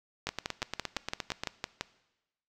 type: two click trains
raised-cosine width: 0.2 ms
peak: -15 / -14 dBFS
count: 11 / 10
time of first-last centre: 0.27-1.436 / 0.29-1.81 s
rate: 8.58 / 5.92 Hz
effects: noise-tail reverb RT60 1.0 s tail -19 dB re dry